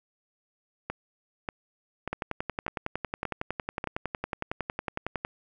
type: two click trains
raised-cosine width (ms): 0.5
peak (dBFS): -16 / -15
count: 6 / 35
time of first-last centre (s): 0.9-3.841 / 2.13-5.249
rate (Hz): 1.7 / 10.9
effects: none